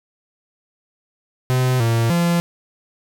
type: tone with pitch steps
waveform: 45% pulse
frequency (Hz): 127.9 / 115.3 / 171.7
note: C3 / A#2 / F3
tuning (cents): -39 / -19 / -29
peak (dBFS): -15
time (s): 1.5-2.4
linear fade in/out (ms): 0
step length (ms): 300
effects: 9-bit

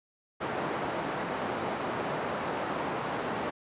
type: band-pass noise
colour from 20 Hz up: white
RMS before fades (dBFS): -33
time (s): 0.4-3.51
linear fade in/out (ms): 20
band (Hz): 150 to 1000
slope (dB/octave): 12
effects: resampled to 8000 Hz

